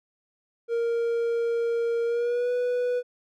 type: tone with pitch glide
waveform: triangle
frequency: 466.2 to 492.2 Hz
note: A#4 to B4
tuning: 0 to -6 cents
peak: -21 dBFS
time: 0.68-3.03 s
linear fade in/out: 50 ms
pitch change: +94 cents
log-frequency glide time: 2.05-2.51 s
effects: none